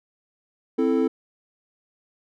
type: chord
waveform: triangle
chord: A minor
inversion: first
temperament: equal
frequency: 261.6 / 329.6 / 440 Hz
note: C4 / E4 / A4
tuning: 0 / 0 / 0 cents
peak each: -20 / -22 / -21 dBFS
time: 0.78-1.08 s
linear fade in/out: 10 ms
effects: none